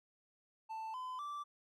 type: tone with pitch steps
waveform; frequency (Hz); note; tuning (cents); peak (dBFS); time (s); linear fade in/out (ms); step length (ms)
triangle; 885 / 1016.6 / 1167.8; A5 / B5 / D6; +10 / +50 / -10; -39; 0.69-1.44; 20; 250
effects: none